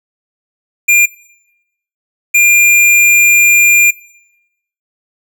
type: tone pair in turn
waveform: square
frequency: 2400 / 2400 Hz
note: D7 / D7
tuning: +37 / +37 cents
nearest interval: unison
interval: 0 cents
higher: neither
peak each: -6 dBFS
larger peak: neither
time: 0.88-1.06 / 2.34-3.91 s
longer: second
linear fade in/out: 10 ms
effects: noise-tail reverb RT60 0.9 s tail -21 dB re dry